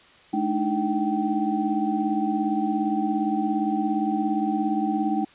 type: tone cluster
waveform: sine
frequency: 213.6 / 298.7 / 316 / 773 Hz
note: G#3 / D4 / D#4 / G5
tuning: +49 / +29 / +27 / -24 cents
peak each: -27 dBFS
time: 0.33-5.25 s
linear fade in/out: 10 ms
effects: white hiss -52 dBFS RMS until 5.34 s + resampled to 8000 Hz